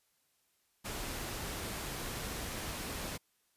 pink noise, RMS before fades -40 dBFS, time 0.84-3.18 s, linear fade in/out 20 ms, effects white hiss -75 dBFS RMS until 3.56 s + resampled to 32000 Hz

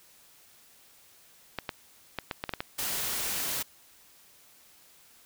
clicks, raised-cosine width 0.3 ms, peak -15 dBFS, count 8, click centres 1.587 / 1.692 / 2.187 / 2.312 / 2.439 / 2.493 / 2.537 / 2.605 s
white noise, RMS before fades -32 dBFS, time 2.78-3.63 s, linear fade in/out 10 ms
effects white hiss -58 dBFS RMS until 5.25 s

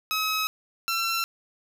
15% pulse tone pair in turn, 1278 / 1351.6 Hz, D#6 / E6, +46 / +43 cents, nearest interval minor second, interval 97 cents, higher second, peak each -18 dBFS, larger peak neither, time 0.11-0.47 / 0.88-1.24 s, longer neither, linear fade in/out 0 ms, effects none

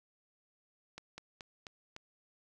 slowing click train, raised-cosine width 0.2 ms, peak -28 dBFS, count 5, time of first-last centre 0.98-1.964 s, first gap 200 ms, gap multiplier 1.14, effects none

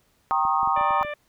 sine chord, Eb dominant seventh, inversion first, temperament equal with one note detuned, 784 / 932.3 / 1084.7 / 1244.5 Hz, G5 / Bb5 / Db6 / Eb6, 0 / 0 / -38 / 0 cents, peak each -25 dBFS, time 0.31-1.03 s, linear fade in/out 0 ms
clicks, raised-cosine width 3 ms, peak -29 dBFS, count 8, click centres 0.452 / 0.631 / 0.675 / 0.776 / 0.811 / 0.908 / 1.012 / 1.049 s
harmonic tone, 591 Hz, D5, 11 cents sharp, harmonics 1 / 2 / 3 / 4 / 5 / 6, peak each -31 / -38 / -36 / -37 / -49 / -50 dBFS, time 0.76-1.14 s, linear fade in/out 5 ms
effects pink hiss -65 dBFS RMS until 1.28 s

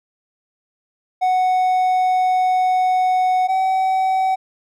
triangle tone pair in turn, 740 / 758.2 Hz, F#5 / F#5, 0 / +42 cents, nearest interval unison, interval 42 cents, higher second, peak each -12 / -13 dBFS, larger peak first, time 1.21-3.48 / 3.48-4.36 s, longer first, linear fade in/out 20 ms, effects none

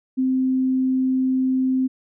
sine tone, 260 Hz, C4, 11 cents flat, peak -17 dBFS, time 0.17-1.88 s, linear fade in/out 20 ms, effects none

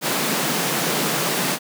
pink high-pass noise, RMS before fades -22 dBFS, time 0.01-1.59 s, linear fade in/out 50 ms, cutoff 140 Hz, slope 96 dB/octave, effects none

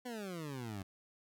20% pulse exponential sweep, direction down, 254.9 to 93 Hz, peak -36 dBFS, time 0.05-0.83 s, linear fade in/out 10 ms, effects none

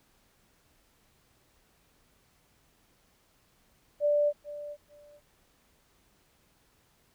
sine tone with echo, 587.3 Hz, D5, in tune, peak -22 dBFS, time 4-4.33 s, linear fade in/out 50 ms, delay 440 ms, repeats 2, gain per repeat -15 dB, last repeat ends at 5.21 s, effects pink hiss -67 dBFS RMS until 7.14 s

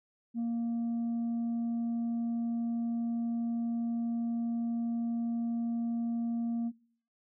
sine tone, 233.1 Hz, A#3, in tune, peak -27 dBFS, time 0.34-6.72 s, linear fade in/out 50 ms, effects noise-tail reverb RT60 0.6 s tail -25 dB re dry + tanh soft clip ceiling -29 dBFS

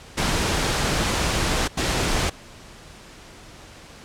pink noise bursts at uneven times, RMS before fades -22 dBFS, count 2, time 0.17-1.68 / 1.77-2.3 s, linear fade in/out 10 ms, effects pink hiss -44 dBFS RMS until 4.04 s + low-pass 8000 Hz 12 dB/octave

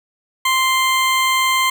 20% pulse tone, 1046.5 Hz, C6, in tune, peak -9 dBFS, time 0.45-1.7 s, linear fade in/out 5 ms, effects none

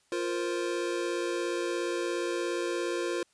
square chord, F suspended fourth, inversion none, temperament equal, 349.2 / 466.2 / 523.3 Hz, F4 / Bb4 / C5, 0 / 0 / 0 cents, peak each -32 / -36 / -37 dBFS, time 0.12-3.23 s, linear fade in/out 2 ms, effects white hiss -68 dBFS RMS until 3.33 s + resampled to 22050 Hz

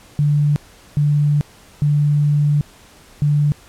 sine tone bursts at uneven times, 146.83 Hz, D3, in tune, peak -12 dBFS, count 4, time 0.19-0.56 / 0.97-1.41 / 1.82-2.61 / 3.22-3.52 s, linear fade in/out 0 ms, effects pink hiss -46 dBFS RMS until 3.68 s + low-pass 12000 Hz 12 dB/octave

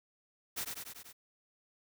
white noise with echo, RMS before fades -37 dBFS, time 0.56-0.65 s, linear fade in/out 20 ms, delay 96 ms, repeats 5, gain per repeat -3 dB, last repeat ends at 1.13 s, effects none

